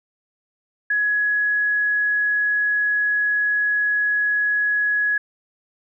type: tone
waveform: sine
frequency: 1679 Hz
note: G#6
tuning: 18 cents sharp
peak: -17 dBFS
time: 0.9-5.18 s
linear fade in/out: 5 ms
effects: none